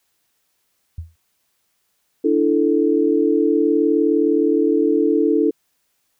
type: tone with exponential decay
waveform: sine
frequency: 82.41 Hz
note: E2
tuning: in tune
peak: -23 dBFS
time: 0.98-1.16 s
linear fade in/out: 5 ms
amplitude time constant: 38 ms
type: chord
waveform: sine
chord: D suspended second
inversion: none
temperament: equal with one note detuned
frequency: 293.7 / 333.1 / 440 Hz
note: D4 / E4 / A4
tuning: 0 / +18 / 0 cents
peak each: -18 dBFS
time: 2.24-5.51 s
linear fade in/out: 10 ms
effects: white hiss -68 dBFS RMS until 6.19 s

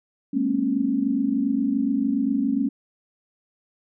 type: tone cluster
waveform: sine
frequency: 201 / 224.1 / 246.9 / 274.1 Hz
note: G3 / A3 / B3 / C#4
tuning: +44 / +32 / 0 / -19 cents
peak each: -30 / -26 / -28 / -22 dBFS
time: 0.33-2.69 s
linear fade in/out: 10 ms
effects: none

